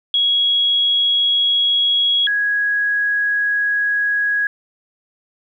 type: tone pair in turn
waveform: sine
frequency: 3322 / 1661 Hz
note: G#7 / G#6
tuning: 0 / 0 cents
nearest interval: octave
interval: 1200 cents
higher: first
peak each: -13 / -15 dBFS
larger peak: first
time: 0.14-2.27 / 2.27-4.47 s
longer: second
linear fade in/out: 2 ms
effects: 9-bit